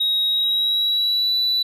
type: tone with pitch glide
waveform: sine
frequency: 3795 to 3963 Hz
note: A#7 to B7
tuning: +30 to +5 cents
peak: -15 dBFS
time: 0-1.63 s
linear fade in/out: 10 ms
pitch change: +75 cents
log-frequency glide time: 0.28-1.34 s
effects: tanh soft clip ceiling -15 dBFS